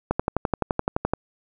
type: click train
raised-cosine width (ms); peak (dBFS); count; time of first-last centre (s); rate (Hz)
1; -7; 13; 0.11-1.136; 11.7
effects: none